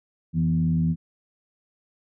sine tone with frequency modulation, 164.81 Hz, E3, in tune, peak -19 dBFS, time 0.33-0.96 s, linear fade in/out 50 ms, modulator 77.2 Hz, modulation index 0.67, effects none

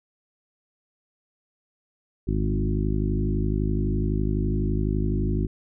harmonic tone with a mistuned harmonic, 51.91 Hz, G#1, in tune, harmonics 1 / 2 / 3 / 4 / 5 / 6 / 7, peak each -25 / -28 / -30 / -31 / -32 / -33 / -33 dBFS, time 2.27-5.47 s, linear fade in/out 10 ms, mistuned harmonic 3, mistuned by -17 cents, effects none

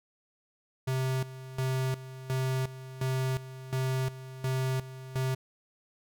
square tone with tremolo, 130.81 Hz, C3, in tune, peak -28 dBFS, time 0.87-5.35 s, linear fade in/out 10 ms, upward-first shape square, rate 1.4 Hz, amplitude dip 80%, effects none

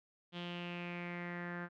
sawtooth tone with low-pass filter sweep, 174.61 Hz, F3, in tune, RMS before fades -43 dBFS, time 0.32-1.69 s, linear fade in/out 50 ms, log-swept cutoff 3300 to 1600 Hz, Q 5.3, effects none

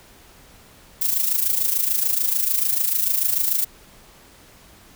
violet noise with amplitude modulation, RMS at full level -18 dBFS, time 1.01-3.65 s, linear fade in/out 10 ms, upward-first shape sine, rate 26.8 Hz, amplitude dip 65%, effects pink hiss -49 dBFS RMS until 4.95 s

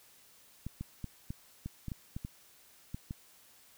clicks, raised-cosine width 5 ms, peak -26 dBFS, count 11, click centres 0.666 / 0.81 / 1.043 / 1.305 / 1.66 / 1.883 / 1.918 / 2.165 / 2.249 / 2.945 / 3.109 s, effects white hiss -61 dBFS RMS until 3.77 s

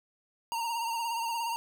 square tone with vibrato, 925 Hz, A#5, 14 cents flat, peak -31 dBFS, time 0.52-1.56 s, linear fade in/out 0 ms, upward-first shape triangle, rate 17 Hz, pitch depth 52 cents each way, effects none

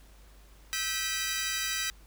15% pulse tone cluster, 1298 / 1557 / 1953 / 2427 / 4946 Hz, E6 / G6 / B6 / D#7 / D#8, -27 / -12 / -20 / -44 / -11 cents, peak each -34 / -29 / -27 / -31 / -35 dBFS, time 0.73-1.9 s, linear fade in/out 0 ms, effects added 50 Hz sine -52 dBFS peak until 2.06 s + pink hiss -60 dBFS RMS until 2.06 s

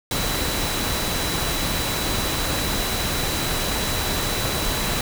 sine tone in noise, 3951 Hz, B7, in tune, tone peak -31 dBFS, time 0.11-5.01 s, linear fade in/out 2 ms, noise pink, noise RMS -24 dBFS, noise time 0.11-5.01 s, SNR -10 dB, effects none

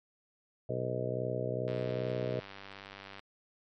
harmonic tone, 62.4 Hz, B1, 19 cents sharp, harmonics 2 / 3 / 4 / 5 / 6 / 7 / 8 / 9 / 10, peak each -37 / -44 / -45 / -46 / -42 / -39 / -38 / -47 / -38 dBFS, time 0.69-2.4 s, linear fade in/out 5 ms
click train, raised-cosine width 0.3 ms, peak -30 dBFS, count 150, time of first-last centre 1.68-3.194 s, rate 98.4 Hz
effects MP3 48 kbps

